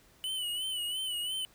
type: tone with vibrato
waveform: square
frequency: 2981 Hz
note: F#7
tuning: 12 cents sharp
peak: -33 dBFS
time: 0.24-1.45 s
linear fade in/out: 0 ms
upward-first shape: sine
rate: 2.9 Hz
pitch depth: 67 cents each way
effects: pink hiss -62 dBFS RMS until 1.54 s